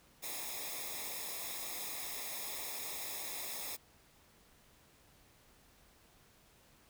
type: noise with comb filter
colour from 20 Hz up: white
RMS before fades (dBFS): -42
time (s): 0.22-3.77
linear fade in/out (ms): 20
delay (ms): 0.67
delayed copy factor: -0.8
effects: pink hiss -65 dBFS RMS until 6.89 s